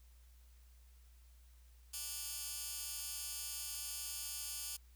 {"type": "tone with high-pass filter", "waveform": "15% pulse", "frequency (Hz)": 293.7, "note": "D4", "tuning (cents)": 0, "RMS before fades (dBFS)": -44, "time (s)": [1.93, 4.77], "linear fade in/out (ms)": 10, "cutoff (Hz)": 6400, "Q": 0.68, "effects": ["added 60 Hz sine -59 dBFS peak until 4.95 s", "white hiss -72 dBFS RMS until 4.95 s"]}